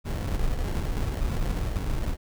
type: noise with sample-and-hold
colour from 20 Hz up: brown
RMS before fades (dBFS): -27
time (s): 0.04-2.17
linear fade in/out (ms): 50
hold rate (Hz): 1225
effects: none